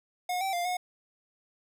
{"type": "tone with pitch steps", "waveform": "square", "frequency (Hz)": [722, 772, 699, 725], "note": ["F#5", "G5", "F5", "F#5"], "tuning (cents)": [-43, -27, 1, -35], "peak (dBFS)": -29, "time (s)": [0.29, 0.77], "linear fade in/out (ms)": 5, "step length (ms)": 120, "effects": []}